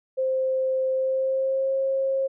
sine tone with pitch glide, 523.3 to 537.1 Hz, C5 to C5, 0 to +45 cents, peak -21 dBFS, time 0.17-2.28 s, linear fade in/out 20 ms, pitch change +45 cents, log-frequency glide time 0.93-1.74 s, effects none

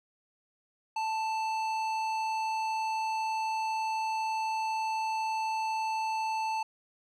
sine tone with tanh clipping, 882 Hz, A5, 4 cents sharp, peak -31 dBFS, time 0.96-6.63 s, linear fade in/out 5 ms, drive 14 dB, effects none

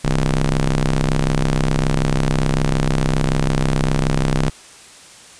sawtooth ring-modulated tone, 65.41 Hz, C2, in tune, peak -8 dBFS, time 0.04-4.5 s, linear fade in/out 10 ms, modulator 84.7 Hz, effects white hiss -42 dBFS RMS until 5.39 s + resampled to 22050 Hz

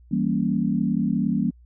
sine chord, E diminished seventh, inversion none, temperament equal, 164.81 / 196 / 233.1 / 277.2 Hz, E3 / G3 / Bb3 / Db4, 0 / 0 / 0 / 0 cents, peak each -27 / -24 / -24 / -28 dBFS, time 0.11-1.51 s, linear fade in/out 10 ms, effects added 60 Hz sine -48 dBFS peak until 1.65 s

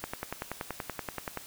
click train, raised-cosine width 0.5 ms, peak -18 dBFS, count 15, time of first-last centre 0.04-1.373 s, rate 10.5 Hz, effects white hiss -48 dBFS RMS until 1.46 s

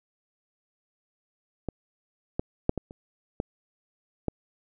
clicks, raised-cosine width 2 ms, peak -17 / -13 / -7 / -16 / -29 / -14 / -13 dBFS, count 7, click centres 1.687 / 2.395 / 2.694 / 2.777 / 2.909 / 3.401 / 4.283 s, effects none

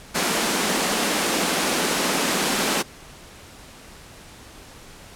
pink high-pass noise, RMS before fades -22 dBFS, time 0.14-2.83 s, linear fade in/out 20 ms, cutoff 180 Hz, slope 48 dB/octave, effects pink hiss -44 dBFS RMS until 5.15 s + low-pass 11000 Hz 12 dB/octave

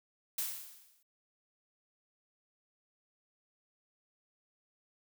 blue noise with exponential decay, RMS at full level -33 dBFS, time 0.38-1.03 s, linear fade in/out 5 ms, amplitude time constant 140 ms, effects none

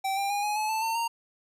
square tone with pitch steps, 775 / 794.9 / 815.4 / 836.4 / 857.9 / 880 / 902.7 / 925.9 Hz, G5 / G5 / G#5 / G#5 / A5 / A5 / A5 / A#5, -20 / +24 / -32 / +12 / -44 / 0 / +44 / -12 cents, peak -27 dBFS, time 0.04-1.08 s, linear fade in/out 10 ms, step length 130 ms, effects resampled to 32000 Hz

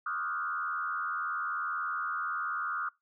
sine tone with frequency modulation, 1318.5 Hz, E6, in tune, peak -31 dBFS, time 0.06-2.89 s, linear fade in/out 5 ms, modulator 80.9 Hz, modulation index 2, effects noise-tail reverb RT60 0.2 s tail -23 dB re dry

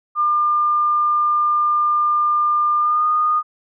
sine tone with pitch glide, 1200 to 1226.6 Hz, D6 to D#6, +37 to -25 cents, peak -14 dBFS, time 0.15-3.43 s, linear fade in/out 50 ms, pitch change +38 cents, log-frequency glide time 2.79-3.06 s, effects none

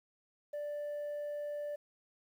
sine tone, 587.3 Hz, D5, in tune, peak -34 dBFS, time 0.53-1.76 s, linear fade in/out 10 ms, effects tanh soft clip ceiling -36 dBFS + 11-bit

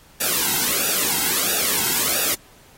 white noise with flanger, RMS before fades -21 dBFS, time 0.2-2.35 s, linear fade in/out 10 ms, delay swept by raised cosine 0.94 to 1.73 ms, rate 1.5 Hz, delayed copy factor -0.8, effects pink hiss -51 dBFS RMS until 2.77 s + AAC 48 kbps

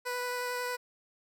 15% pulse tone with vibrato, 493.9 Hz, B4, in tune, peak -26 dBFS, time 0.05-0.77 s, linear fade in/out 20 ms, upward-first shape triangle, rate 11 Hz, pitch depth 11 cents each way, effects none

